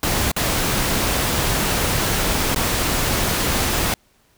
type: noise with dropouts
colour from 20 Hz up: pink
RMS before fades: -20 dBFS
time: 0.03-3.94 s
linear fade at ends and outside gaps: 1 ms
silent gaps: 0.316-0.364 / 2.546-2.56 s
effects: pink hiss -59 dBFS RMS until 4.37 s

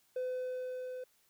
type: tone with level ramp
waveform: triangle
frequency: 507 Hz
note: B4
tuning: 45 cents sharp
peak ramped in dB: -30 to -38 dBFS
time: 0.16-1.04 s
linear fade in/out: 5 ms
effects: tanh soft clip ceiling -28 dBFS + white hiss -71 dBFS RMS until 1.29 s

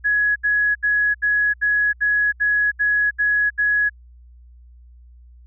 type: tone bursts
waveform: sine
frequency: 1678 Hz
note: G#6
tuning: 17 cents sharp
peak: -15 dBFS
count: 10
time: 0.04-3.897 s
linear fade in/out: 20 ms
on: 320 ms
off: 73 ms
effects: added 60 Hz sine -43 dBFS peak until 5.46 s

